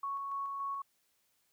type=tone with tremolo; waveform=sine; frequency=1108.7 Hz; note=C#6; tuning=in tune; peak=-34 dBFS; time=0.03-0.82 s; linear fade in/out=5 ms; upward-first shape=square; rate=3.5 Hz; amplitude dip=25%; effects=white hiss -75 dBFS RMS until 1.52 s